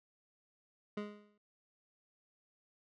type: tone with exponential decay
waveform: 25% pulse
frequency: 207.7 Hz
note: G#3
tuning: in tune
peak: -32 dBFS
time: 0.97-1.38 s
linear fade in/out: 5 ms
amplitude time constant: 88 ms
effects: low-pass 3000 Hz 12 dB/octave